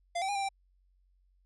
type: tone with pitch steps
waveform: square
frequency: 692 / 770 / 812 / 789 / 783 Hz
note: F5 / G5 / G#5 / G5 / G5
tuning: -16 / -31 / -39 / +11 / -2 cents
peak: -31 dBFS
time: 0.15-0.49 s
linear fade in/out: 10 ms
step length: 68 ms
effects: added 46 Hz sine -65 dBFS peak until 1.45 s + resampled to 24000 Hz